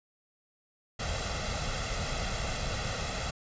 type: noise with comb filter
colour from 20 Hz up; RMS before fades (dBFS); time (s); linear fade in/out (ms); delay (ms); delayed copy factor
pink; -33; 0.99-3.31; 10; 1.5; +0.65
effects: resampled to 16000 Hz